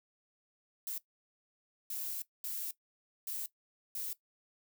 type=noise bursts at uneven times; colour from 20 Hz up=violet; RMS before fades=-39 dBFS; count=5; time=0.87-0.98 / 1.9-2.22 / 2.44-2.71 / 3.27-3.46 / 3.95-4.13 s; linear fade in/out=2 ms; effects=noise-tail reverb RT60 0.1 s tail -17 dB re dry